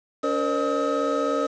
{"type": "tone cluster", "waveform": "triangle", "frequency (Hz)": [283.3, 463.7, 527, 603, 1274], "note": ["C#4", "A#4", "C5", "D5", "D#6"], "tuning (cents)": [38, -9, 12, 46, 41], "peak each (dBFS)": -26, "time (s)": [0.23, 1.47], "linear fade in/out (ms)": 10, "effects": ["resampled to 16000 Hz", "7-bit"]}